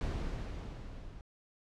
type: noise with level ramp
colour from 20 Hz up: brown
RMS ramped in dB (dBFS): -33 to -50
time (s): 0.01-1.21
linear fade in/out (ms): 0
effects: low-pass 6000 Hz 12 dB/octave